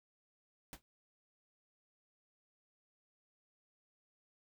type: noise with exponential decay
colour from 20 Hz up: pink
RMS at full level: -44 dBFS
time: 0.73-0.82 s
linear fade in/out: 0 ms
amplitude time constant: 18 ms
effects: none